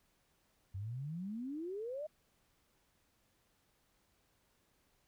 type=exponential sweep; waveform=sine; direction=up; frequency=91.7 to 632 Hz; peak=-39 dBFS; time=0.74-2.07 s; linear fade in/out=10 ms; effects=pink hiss -75 dBFS RMS until 5.07 s